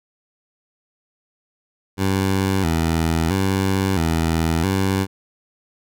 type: tone with vibrato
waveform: 15% pulse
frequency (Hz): 88.6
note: F2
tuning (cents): +25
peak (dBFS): -11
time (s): 1.97-5.07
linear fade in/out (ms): 50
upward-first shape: square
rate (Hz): 0.75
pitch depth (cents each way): 140
effects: none